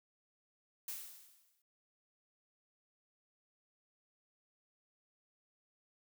blue noise with exponential decay, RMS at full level -41 dBFS, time 0.88-1.62 s, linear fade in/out 2 ms, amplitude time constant 160 ms, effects none

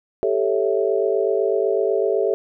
sine chord, A dominant seventh, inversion third, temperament equal, 392 / 440 / 554.4 / 659.3 Hz, G4 / A4 / C#5 / E5, 0 / 0 / 0 / 0 cents, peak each -21 / -21 / -25 / -25 dBFS, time 0.23-2.34 s, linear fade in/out 0 ms, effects none

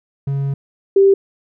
triangle / sine tone pair in turn, 138.59 / 392 Hz, C#3 / G4, 0 / 0 cents, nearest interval octave + tritone, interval 1800 cents, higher second, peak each -15 / -7 dBFS, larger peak second, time 0.27-0.54 / 0.96-1.14 s, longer first, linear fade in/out 5 ms, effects none

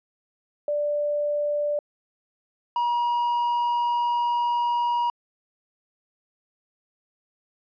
sine / triangle tone pair in turn, 588 / 956.1 Hz, D5 / A#5, +2 / +44 cents, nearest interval minor sixth, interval 842 cents, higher second, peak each -22 / -19 dBFS, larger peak second, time 0.68-1.79 / 2.76-5.1 s, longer second, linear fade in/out 2 ms, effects resampled to 11025 Hz

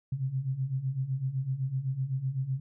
sine beating tone pair, 127.7 / 135.6 Hz, C3 / C#3, -42 / -38 cents, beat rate 7.9 Hz, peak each -34 / -30 dBFS, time 0.12-2.6 s, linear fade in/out 5 ms, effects none

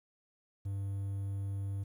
triangle tone, 98.7 Hz, G2, 12 cents sharp, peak -32 dBFS, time 0.65-1.84 s, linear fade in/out 10 ms, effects 11-bit

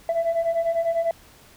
sine beating tone pair, 659.3 / 669.3 Hz, E5 / E5, 0 / +26 cents, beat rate 10 Hz, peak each -24 / -20 dBFS, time 0.09-1.11 s, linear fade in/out 2 ms, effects tanh soft clip ceiling -17 dBFS + pink hiss -51 dBFS RMS until 1.56 s

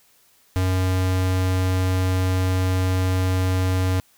square tone, 92.8 Hz, F#2, 6 cents sharp, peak -19 dBFS, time 0.56-4 s, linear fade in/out 0 ms, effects white hiss -58 dBFS RMS until 4.17 s

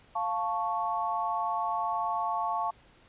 sine chord, F augmented, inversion none, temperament equal, 698.5 / 880 / 1108.7 Hz, F5 / A5 / C#6, 0 / 0 / 0 cents, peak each -33 / -31 / -32 dBFS, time 0.15-2.71 s, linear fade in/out 10 ms, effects pink hiss -59 dBFS RMS until 3.08 s + resampled to 8000 Hz

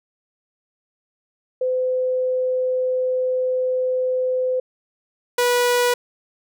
sine / sawtooth tone pair in turn, 510 / 488.4 Hz, C5 / B4, -44 / -19 cents, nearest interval minor second, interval 75 cents, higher first, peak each -18 / -12 dBFS, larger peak second, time 1.61-4.6 / 5.38-5.94 s, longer first, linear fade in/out 5 ms, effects none

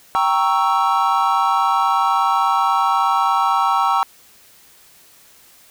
triangle chord, G diminished seventh, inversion none, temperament equal, 784 / 932.3 / 1108.7 / 1318.5 Hz, G5 / Bb5 / Db6 / Fb6, 0 / 0 / 0 / 0 cents, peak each -18 dBFS, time 0.15-4.03 s, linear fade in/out 0 ms, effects white hiss -49 dBFS RMS until 5.7 s

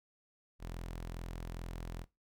sawtooth tone, 42.4 Hz, E1, 50 cents sharp, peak -37 dBFS, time 0.59-2.06 s, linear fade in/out 50 ms, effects noise-tail reverb RT60 0.2 s tail -18 dB re dry

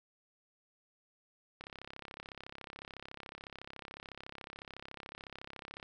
click train, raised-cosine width 0.3 ms, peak -29 dBFS, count 144, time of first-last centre 1.61-5.828 s, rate 33.9 Hz, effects none

